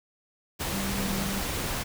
sine tone in noise, 196 Hz, G3, in tune, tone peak -31 dBFS, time 0.72-1.42 s, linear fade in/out 20 ms, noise pink, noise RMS -31 dBFS, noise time 0.59-1.84 s, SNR -3 dB, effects none

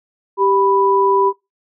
sine tone pair together, 392 / 987.8 Hz, G4 / B5, 0 / 0 cents, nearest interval octave + major third, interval 1600 cents, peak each -14 dBFS, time 0.37-1.33 s, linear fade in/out 50 ms, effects noise-tail reverb RT60 0.2 s tail -21 dB re dry

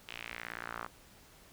sawtooth tone with band-pass filter sweep, 58.1 Hz, A#1, 5 cents flat, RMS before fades -44 dBFS, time 0.08-0.87 s, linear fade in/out 10 ms, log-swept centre 2900 to 1200 Hz, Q 2.8, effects pink hiss -59 dBFS RMS until 1.52 s

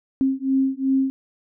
sine beating tone pair, 265.9 / 268.6 Hz, C4 / C4, +28 / +46 cents, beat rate 2.7 Hz, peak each -21 dBFS, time 0.21-1.1 s, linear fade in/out 0 ms, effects none

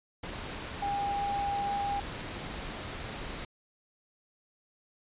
sine tone in noise, 805 Hz, G5, 46 cents sharp, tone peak -29 dBFS, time 0.82-2 s, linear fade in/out 5 ms, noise pink, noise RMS -39 dBFS, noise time 0.23-3.45 s, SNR +7 dB, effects resampled to 8000 Hz

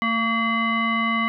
sine tone with frequency modulation, 1139 Hz, C#6, 47 cents sharp, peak -19 dBFS, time 0.02-1.28 s, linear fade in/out 0 ms, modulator 913 Hz, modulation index 1.3, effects none

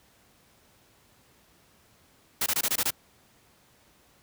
white noise bursts, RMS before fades -26 dBFS, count 7, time 2.41-2.906 s, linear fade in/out 5 ms, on 52 ms, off 22 ms, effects pink hiss -61 dBFS RMS until 4.22 s + high-pass 60 Hz 12 dB/octave

